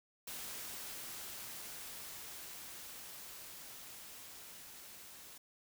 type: noise with level ramp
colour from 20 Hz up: white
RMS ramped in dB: -45 to -54 dBFS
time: 0.27-5.38 s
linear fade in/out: 5 ms
effects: none